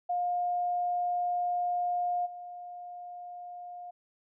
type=tone with level steps; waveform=sine; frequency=710 Hz; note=F5; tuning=28 cents sharp; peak=-27 / -40 dBFS; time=0.09-3.91 s; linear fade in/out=10 ms; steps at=2.25 s; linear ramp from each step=20 ms; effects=none